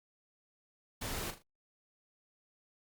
pink noise with echo, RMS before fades -39 dBFS, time 1.01-1.31 s, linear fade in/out 10 ms, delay 39 ms, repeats 3, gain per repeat -9 dB, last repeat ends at 1.427 s, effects Opus 48 kbps

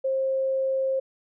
sine tone, 532 Hz, C5, 29 cents sharp, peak -22 dBFS, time 0.04-1 s, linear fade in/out 10 ms, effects none

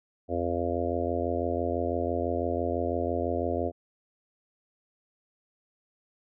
harmonic tone, 86 Hz, F2, 26 cents flat, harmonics 1 / 3 / 4 / 5 / 6 / 7 / 8, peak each -34 / -34 / -34 / -34 / -34 / -34 / -34 dBFS, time 0.28-3.72 s, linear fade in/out 50 ms, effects none

